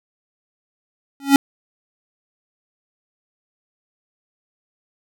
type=tone with exponential growth; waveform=square; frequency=277.2 Hz; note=C#4; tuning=in tune; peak=-4 dBFS; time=1.2-1.36 s; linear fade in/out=1 ms; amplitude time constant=34 ms; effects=none